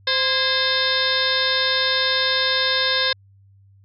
harmonic tone with a mistuned harmonic, 520 Hz, C5, 11 cents flat, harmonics 1 / 2 / 3 / 4 / 5 / 6 / 7 / 8 / 9 / 10, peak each -27 / -29 / -24 / -29 / -34 / -33 / -22 / -26 / -32 / -27 dBFS, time 0.07-3.13 s, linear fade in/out 5 ms, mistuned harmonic 3, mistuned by +77 cents, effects added 98 Hz sine -49 dBFS peak until 3.84 s

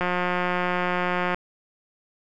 click train, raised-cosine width 0.5 ms, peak -10 dBFS, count 240, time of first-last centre 0.01-1.345 s, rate 179 Hz, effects none

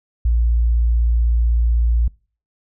sine tone, 58 Hz, A#1, 8 cents flat, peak -12 dBFS, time 0.25-2.08 s, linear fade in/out 5 ms, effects noise-tail reverb RT60 0.4 s tail -25 dB re dry + tanh soft clip ceiling -8 dBFS

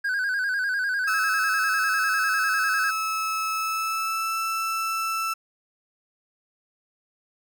triangle tone with vibrato, 1564 Hz, G6, 4 cents flat, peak -21 dBFS, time 0.04-2.91 s, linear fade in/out 10 ms, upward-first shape square, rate 10 Hz, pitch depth 66 cents each way
35% pulse tone with pitch glide, 1300 to 1325.8 Hz, E6 to E6, -24 to +10 cents, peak -23 dBFS, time 1.07-5.34 s, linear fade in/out 10 ms, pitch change +34 cents, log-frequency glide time 3.49-4.39 s
effects none

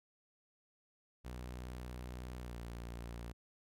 sawtooth tone with pitch glide, 61.74 to 58.65 Hz, B1 to A#1, 0 to +11 cents, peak -40 dBFS, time 1.24-3.33 s, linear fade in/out 20 ms, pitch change -89 cents, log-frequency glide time 2.41-2.58 s, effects AAC 64 kbps

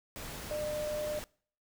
sine tone in noise, 602 Hz, D5, 43 cents sharp, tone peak -33 dBFS, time 0.51-1.19 s, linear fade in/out 0 ms, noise pink, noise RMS -43 dBFS, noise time 0.16-1.24 s, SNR +7 dB, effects noise-tail reverb RT60 0.5 s tail -24 dB re dry

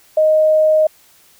sine tone, 622.3 Hz, D#5, in tune, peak -9 dBFS, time 0.17-0.87 s, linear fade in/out 5 ms, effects white hiss -50 dBFS RMS until 1.39 s

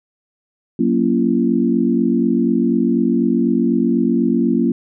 sine chord, Gb major seventh, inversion none, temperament equal with one note detuned, 185 / 233.1 / 277.2 / 341.3 Hz, Gb3 / Bb3 / Db4 / F4, 0 / 0 / 0 / -40 cents, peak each -21 / -16 / -19 / -20 dBFS, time 0.79-4.72 s, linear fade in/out 5 ms, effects none

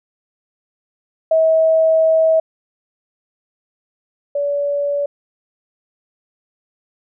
sine tone pair in turn, 643 / 572.8 Hz, E5 / D5, -43 / -43 cents, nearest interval major second, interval 200 cents, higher first, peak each -10 / -16 dBFS, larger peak first, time 1.31-2.4 / 4.35-5.06 s, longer first, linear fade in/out 5 ms, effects none

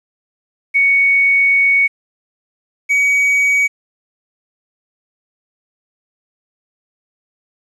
sine / triangle tone pair in turn, 2228 / 2260 Hz, C#7 / C#7, +8 / +33 cents, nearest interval unison, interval 25 cents, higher second, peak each -9 dBFS, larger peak neither, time 0.74-1.88 / 2.89-3.68 s, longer first, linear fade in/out 20 ms, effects resampled to 24000 Hz + 8-bit

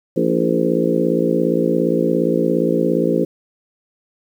harmonic tone with a mistuned harmonic, 57.3 Hz, A#1, 29 cents flat, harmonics 3 / 4 / 5 / 6 / 7 / 8 / 9, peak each -22 / -22 / -22 / -22 / -22 / -22 / -22 dBFS, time 0.16-3.25 s, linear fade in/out 10 ms, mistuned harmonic 6, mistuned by -44 cents, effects 8-bit

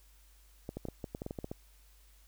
clicks, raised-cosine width 2 ms, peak -25 dBFS, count 12, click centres 0.691 / 0.77 / 0.853 / 0.886 / 1.042 / 1.149 / 1.219 / 1.264 / 1.309 / 1.388 / 1.444 / 1.515 s, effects added 50 Hz sine -59 dBFS peak until 2.27 s + white hiss -66 dBFS RMS until 2.27 s

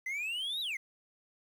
triangle exponential two-way sweep, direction up then down, 2009 to 3953 to 2009 Hz, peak -32 dBFS, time 0.06-0.77 s, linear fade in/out 5 ms, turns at 0.61 s, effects 10-bit

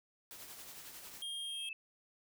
white noise with tremolo, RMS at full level -49 dBFS, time 0.31-1.22 s, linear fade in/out 0 ms, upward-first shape triangle, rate 11 Hz, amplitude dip 45%
square tone, 3225 Hz, G7, 48 cents sharp, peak -40 dBFS, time 1.22-1.69 s, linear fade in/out 2 ms
sine tone with exponential growth, 2625 Hz, E7, 8 cents flat, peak -39 dBFS, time 1.39-1.73 s, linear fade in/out 2 ms, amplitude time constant 73 ms
effects none

